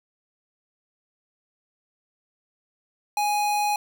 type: tone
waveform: square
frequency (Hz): 830.6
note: G#5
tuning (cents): 0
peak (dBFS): -22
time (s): 3.17-3.76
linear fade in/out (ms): 2
effects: 9-bit